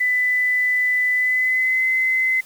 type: tone with pitch glide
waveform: sine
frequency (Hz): 1997 to 2046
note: B6 to C7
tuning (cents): +19 to -39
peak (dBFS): -16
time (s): 0-2.41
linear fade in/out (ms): 10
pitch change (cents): +42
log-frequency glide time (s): 1.14-1.86
effects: white hiss -47 dBFS RMS until 2.45 s